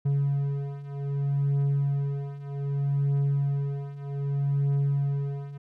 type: beating tone pair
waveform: triangle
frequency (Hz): 140 / 140.64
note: C#3 / C#3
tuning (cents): +18 / +25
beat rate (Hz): 0.64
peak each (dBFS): -27 / -24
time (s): 0.05-5.58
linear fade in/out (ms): 10
effects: none